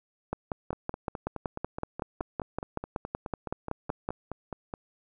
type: two click trains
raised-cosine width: 1 ms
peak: -21 / -16 dBFS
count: 20 / 21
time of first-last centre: 0.73-4.738 / 0.33-4.089 s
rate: 4.74 / 5.32 Hz
effects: none